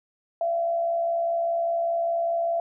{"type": "tone with frequency modulation", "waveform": "sine", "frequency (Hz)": 677, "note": "E5", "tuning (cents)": 46, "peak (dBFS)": -22, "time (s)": [0.41, 2.6], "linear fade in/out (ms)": 2, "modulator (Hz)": 65, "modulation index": 0.32, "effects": []}